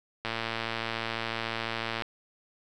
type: click train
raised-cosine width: 0.3 ms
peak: -15 dBFS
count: 203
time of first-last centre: 0.25-2.022 s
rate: 114 Hz
effects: none